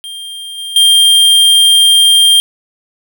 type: tone with level steps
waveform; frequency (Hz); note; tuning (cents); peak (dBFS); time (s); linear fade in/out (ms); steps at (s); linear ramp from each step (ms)
square; 3194; G7; +32; -24 / -21 / -5; 0.04-2.4; 0; 0.58 / 0.76; 2
effects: none